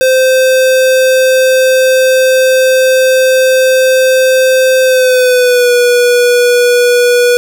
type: tone with pitch glide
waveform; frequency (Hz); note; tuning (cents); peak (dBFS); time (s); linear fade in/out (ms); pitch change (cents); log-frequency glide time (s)
square; 519 to 487; C5 to B4; -14 to -24; -6; 0.01-7.37; 0; -110; 4.82-5.72
effects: none